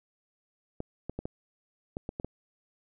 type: clicks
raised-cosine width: 2 ms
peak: -21 dBFS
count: 8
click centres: 0.804 / 1.096 / 1.19 / 1.255 / 1.969 / 2.091 / 2.199 / 2.246 s
effects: none